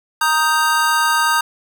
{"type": "chord", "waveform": "square", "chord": "Eb major", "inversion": "second", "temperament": "equal", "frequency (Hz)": [932.3, 1244.5, 1568], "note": ["Bb5", "Eb6", "G6"], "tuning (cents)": [0, 0, 0], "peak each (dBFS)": -19, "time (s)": [0.21, 1.41], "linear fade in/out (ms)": 5, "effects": []}